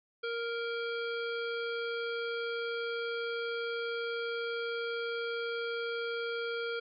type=harmonic tone; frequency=466.2 Hz; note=A#4; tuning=in tune; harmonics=1 / 3 / 5 / 7 / 9 / 10; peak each=-35 / -38 / -45 / -45 / -54 / -52 dBFS; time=0.23-6.8 s; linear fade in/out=10 ms; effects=none